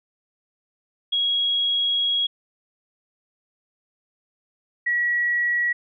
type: tone pair in turn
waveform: sine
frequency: 3310 / 1923.9 Hz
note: G#7 / B6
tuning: -6 / -46 cents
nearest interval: major sixth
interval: 940 cents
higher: first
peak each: -19 dBFS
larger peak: neither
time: 1.12-2.27 / 4.86-5.73 s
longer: first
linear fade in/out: 10 ms
effects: none

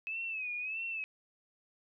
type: tone with vibrato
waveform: sine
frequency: 2571 Hz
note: E7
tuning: 44 cents flat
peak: -35 dBFS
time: 0.07-1.04 s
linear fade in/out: 0 ms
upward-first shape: sine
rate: 1.6 Hz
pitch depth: 95 cents each way
effects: none

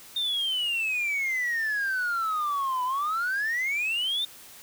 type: exponential two-way sweep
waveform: sine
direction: down then up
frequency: 3664 to 987.8 to 3664 Hz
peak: -23 dBFS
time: 0.16-4.25 s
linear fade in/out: 5 ms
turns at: 2.84 s
effects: tanh soft clip ceiling -23 dBFS + white hiss -48 dBFS RMS until 4.62 s

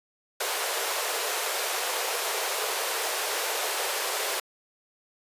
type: high-pass noise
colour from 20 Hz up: pink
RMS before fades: -29 dBFS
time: 0.4-4.4 s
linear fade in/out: 5 ms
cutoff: 410 Hz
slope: 48 dB/octave
effects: resampled to 32000 Hz

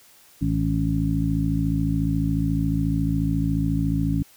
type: harmonic tone with a mistuned harmonic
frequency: 54.1 Hz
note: A1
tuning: 29 cents flat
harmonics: 1 / 2 / 3 / 4 / 5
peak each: -27 / -27 / -24 / -32 / -25 dBFS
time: 0.41-4.23 s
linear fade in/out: 10 ms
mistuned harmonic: 5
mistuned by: +54 cents
effects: white hiss -53 dBFS RMS until 4.36 s

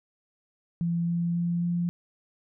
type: tone with pitch steps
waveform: sine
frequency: 170 / 171.08 / 172.17 / 173.27 Hz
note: F3 / F3 / F3 / F3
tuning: -46 / -35 / -24 / -13 cents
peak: -24 dBFS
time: 0.81-1.89 s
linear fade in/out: 0 ms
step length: 270 ms
effects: none

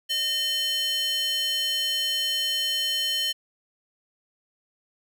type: tone with high-pass filter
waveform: square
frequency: 610 Hz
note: D#5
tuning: 34 cents flat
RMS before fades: -26 dBFS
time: 0.09-3.33 s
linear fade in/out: 20 ms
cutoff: 3100 Hz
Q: 3.5
effects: none

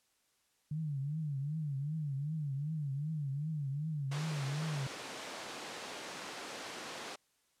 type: tone with vibrato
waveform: sine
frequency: 146.83 Hz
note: D3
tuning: in tune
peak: -34 dBFS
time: 0.71-4.87 s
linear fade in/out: 5 ms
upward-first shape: triangle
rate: 2.6 Hz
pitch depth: 170 cents each way
type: band-pass noise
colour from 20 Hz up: pink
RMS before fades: -45 dBFS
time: 4.11-7.16 s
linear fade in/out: 10 ms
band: 330 to 7000 Hz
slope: 12 dB/octave
effects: white hiss -75 dBFS RMS until 7.6 s + low-pass 11000 Hz 12 dB/octave

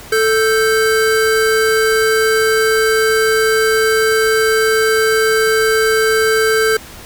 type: tone pair together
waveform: square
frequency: 440 / 1568 Hz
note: A4 / G6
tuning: 0 / 0 cents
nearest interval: octave + minor seventh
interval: 2200 cents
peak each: -13 / -17 dBFS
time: 0.12-6.77 s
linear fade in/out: 5 ms
effects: pink hiss -35 dBFS RMS until 7.05 s

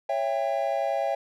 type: chord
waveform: triangle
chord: C# diminished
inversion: none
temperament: just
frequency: 554.4 / 665.2 / 798.3 Hz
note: C#5 / E5 / G5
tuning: 0 / +16 / +31 cents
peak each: -27 / -26 / -27 dBFS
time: 0.09-1.15 s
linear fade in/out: 5 ms
effects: none

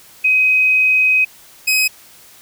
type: tone pair in turn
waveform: sine / sawtooth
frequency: 2522 / 2531 Hz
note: D#7 / D#7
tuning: +23 / +29 cents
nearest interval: unison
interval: 6 cents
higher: second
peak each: -10 / -9 dBFS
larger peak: second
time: 0.24-1.25 / 1.67-1.88 s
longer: first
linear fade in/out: 10 ms
effects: white hiss -44 dBFS RMS until 2.41 s

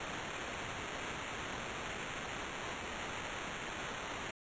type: noise with sample-and-hold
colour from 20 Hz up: blue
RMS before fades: -42 dBFS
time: 0-4.31 s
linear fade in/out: 5 ms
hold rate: 4900 Hz
effects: resampled to 16000 Hz

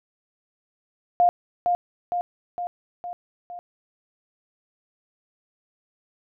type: tone with echo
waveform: sine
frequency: 706 Hz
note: F5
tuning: 19 cents sharp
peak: -14 dBFS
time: 1.2-1.29 s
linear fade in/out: 0 ms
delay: 460 ms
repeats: 5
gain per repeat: -4 dB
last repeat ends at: 3.59 s
effects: none

